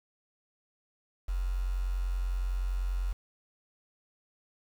sine tone with quantisation, 45.26 Hz, F#1, 37 cents flat, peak -28 dBFS, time 1.28-3.13 s, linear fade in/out 10 ms, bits 8, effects none

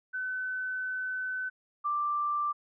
sine tone pair in turn, 1513 / 1178.4 Hz, F#6 / D6, +38 / +6 cents, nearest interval major third, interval 432 cents, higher first, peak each -31 / -27 dBFS, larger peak second, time 0.13-1.5 / 1.84-2.53 s, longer first, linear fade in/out 20 ms, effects none

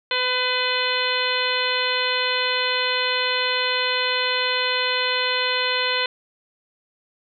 harmonic tone with a mistuned harmonic, 503 Hz, B4, 32 cents sharp, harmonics 1 / 2 / 3 / 4 / 5 / 6 / 7 / 8, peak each -28 / -28 / -28 / -28 / -28 / -28 / -28 / -28 dBFS, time 0.11-6.06 s, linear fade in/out 2 ms, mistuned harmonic 8, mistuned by +50 cents, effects none

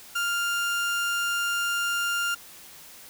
30% pulse tone, 1400 Hz, F6, 4 cents sharp, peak -22 dBFS, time 0.15-2.35 s, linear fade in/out 10 ms, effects white hiss -47 dBFS RMS until 3.09 s

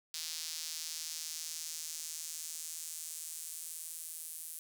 sawtooth tone with high-pass filter sweep, 160.2 Hz, E3, 49 cents flat, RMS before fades -43 dBFS, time 0.14-4.59 s, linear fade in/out 0 ms, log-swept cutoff 4700 to 10000 Hz, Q 1.6, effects none

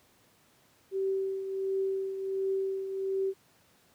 sine tone with tremolo, 385.9 Hz, G4, 27 cents flat, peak -26 dBFS, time 0.91-3.34 s, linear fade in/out 50 ms, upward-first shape triangle, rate 1.4 Hz, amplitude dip 60%, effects pink hiss -64 dBFS RMS until 3.94 s + high-pass 100 Hz 12 dB/octave

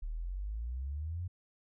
sine exponential sweep, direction up, 36.71 to 92.5 Hz, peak -35 dBFS, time 0.02-1.28 s, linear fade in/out 10 ms, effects none

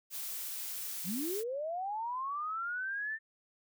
blue noise, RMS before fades -40 dBFS, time 0.1-1.44 s, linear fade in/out 50 ms
sine linear sweep, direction up, 156.5 to 1801 Hz, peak -34 dBFS, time 1.04-3.19 s, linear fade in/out 50 ms
effects none

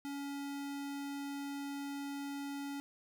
square tone, 281.4 Hz, C#4, 26 cents sharp, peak -40 dBFS, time 0.05-2.8 s, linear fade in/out 0 ms, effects none

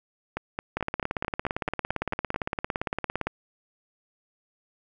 two click trains, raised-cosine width 0.5 ms, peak -14 / -12 dBFS, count 10 / 45, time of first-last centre 0.37-2.344 / 0.77-3.27 s, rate 4.56 / 17.6 Hz, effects none

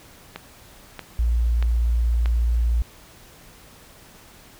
click train, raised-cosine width 0.3 ms, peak -16 dBFS, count 4, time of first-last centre 0.36-2.259 s, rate 1.58 Hz
sine tone, 58.27 Hz, A#1, in tune, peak -17 dBFS, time 1.19-2.82 s, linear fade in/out 0 ms
effects pink hiss -48 dBFS RMS until 4.59 s

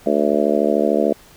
harmonic tone, 73.42 Hz, D2, in tune, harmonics 3 / 4 / 5 / 6 / 7 / 8 / 9, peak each -22 / -22 / -22 / -22 / -22 / -22 / -22 dBFS, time 0.06-1.13 s, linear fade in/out 5 ms, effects pink hiss -47 dBFS RMS until 1.36 s

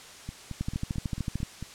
two click trains, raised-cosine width 5 ms, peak -17 / -23 dBFS, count 12 / 7, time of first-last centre 0.61-1.431 / 0.29-1.626 s, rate 13.4 / 4.49 Hz, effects white hiss -47 dBFS RMS until 1.74 s + low-pass 8000 Hz 12 dB/octave

